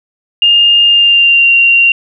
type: tone with pitch glide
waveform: sine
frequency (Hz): 2821 to 2763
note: F7 to F7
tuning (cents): +17 to -19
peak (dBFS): -4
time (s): 0.42-1.92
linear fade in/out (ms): 2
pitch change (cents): -36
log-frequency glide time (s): 0.83-1.51
effects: none